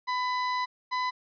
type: tone pair in turn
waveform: 35% pulse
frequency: 1000 / 1003.7 Hz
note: B5 / B5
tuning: +21 / +28 cents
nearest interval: unison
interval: 7 cents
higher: second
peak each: -25 dBFS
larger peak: neither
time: 0.07-0.66 / 0.91-1.11 s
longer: first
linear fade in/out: 20 ms
effects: resampled to 11025 Hz